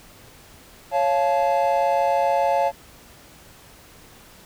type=chord; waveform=triangle; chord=Db augmented; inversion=none; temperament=just; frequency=554.4 / 693 / 866.2 Hz; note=Db5 / F5 / A5; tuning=0 / -14 / -27 cents; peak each=-20 dBFS; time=0.91-2.72 s; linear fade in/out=50 ms; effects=pink hiss -48 dBFS RMS until 4.45 s